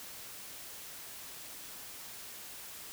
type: silence
effects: white hiss -47 dBFS RMS until 2.92 s